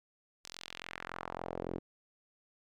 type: tone with band-pass filter sweep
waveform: sawtooth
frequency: 43.58 Hz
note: F1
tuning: 3 cents flat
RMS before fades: -43 dBFS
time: 0.44-1.79 s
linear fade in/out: 10 ms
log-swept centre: 5800 to 340 Hz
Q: 1.6
effects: none